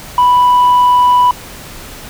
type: tone with tanh clipping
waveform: sine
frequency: 987.8 Hz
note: B5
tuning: in tune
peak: -6 dBFS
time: 0.18-1.31 s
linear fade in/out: 2 ms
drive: 1 dB
effects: pink hiss -31 dBFS RMS until 2.09 s